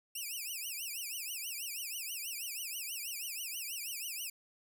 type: tone with vibrato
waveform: 5% pulse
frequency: 2637 Hz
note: E7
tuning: in tune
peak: -30 dBFS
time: 0.15-4.3 s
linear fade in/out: 5 ms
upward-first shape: triangle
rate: 6.2 Hz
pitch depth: 260 cents each way
effects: none